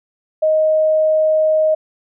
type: tone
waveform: sine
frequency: 625 Hz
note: D#5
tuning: 8 cents sharp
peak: -11 dBFS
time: 0.42-1.75 s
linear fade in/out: 10 ms
effects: none